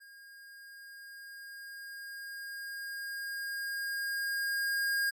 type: tone with level ramp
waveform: square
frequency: 1622 Hz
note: G#6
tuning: 41 cents flat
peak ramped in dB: -52 to -28 dBFS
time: 0-5.11 s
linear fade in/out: 20 ms
effects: MP3 96 kbps